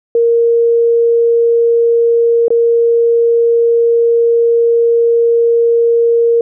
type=tone with dropouts; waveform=sine; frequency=466.2 Hz; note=A#4; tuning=in tune; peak=-7 dBFS; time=0.15-6.41 s; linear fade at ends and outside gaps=2 ms; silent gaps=2.482-2.504 s; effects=none